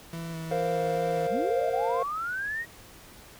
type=tone with vibrato; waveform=40% pulse; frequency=164.2 Hz; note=E3; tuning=6 cents flat; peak=-33 dBFS; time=0.13-1.27 s; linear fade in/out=2 ms; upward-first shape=square; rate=2.4 Hz; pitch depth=17 cents each way
type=chord; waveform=triangle; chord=Bb suspended second; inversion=none; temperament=just; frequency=466.2 / 524.4 / 699.2 Hz; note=Bb4 / C5 / F5; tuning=0 / +4 / +2 cents; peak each=-28 dBFS; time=0.51-2.03 s; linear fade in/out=5 ms
type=linear sweep; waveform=sine; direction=up; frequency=155.9 to 1911 Hz; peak=-29 dBFS; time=1.29-2.66 s; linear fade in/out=50 ms
effects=pink hiss -50 dBFS RMS until 3.39 s